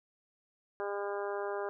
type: harmonic tone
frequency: 201.9 Hz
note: G#3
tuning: 49 cents flat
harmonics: 2 / 3 / 4 / 5 / 6 / 7 / 8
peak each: -36 / -40 / -42 / -44 / -46 / -47 / -48 dBFS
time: 0.8-1.69 s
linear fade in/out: 0 ms
effects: none